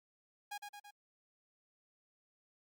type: tone with echo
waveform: sawtooth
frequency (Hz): 821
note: G#5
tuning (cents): -20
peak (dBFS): -37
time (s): 0.51-0.58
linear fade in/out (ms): 10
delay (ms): 110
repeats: 3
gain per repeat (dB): -4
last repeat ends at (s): 0.91
effects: MP3 96 kbps